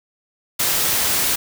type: noise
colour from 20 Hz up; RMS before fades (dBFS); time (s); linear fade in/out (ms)
white; -19; 0.59-1.36; 10
effects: none